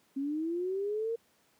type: linear sweep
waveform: sine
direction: up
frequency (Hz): 267.4 to 466.2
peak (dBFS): -30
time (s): 0.16-1.16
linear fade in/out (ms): 10
effects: pink hiss -68 dBFS RMS until 1.59 s + high-pass 150 Hz 12 dB/octave